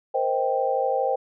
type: chord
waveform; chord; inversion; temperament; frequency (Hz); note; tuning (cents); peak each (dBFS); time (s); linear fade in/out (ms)
sine; C minor seventh; third; just; 470.9 / 523.3 / 627.9 / 784.9; Bb4 / C5 / Eb5 / G5; +18 / 0 / +16 / +2; -29 / -24 / -30 / -25; 0.14-1.16; 10
effects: none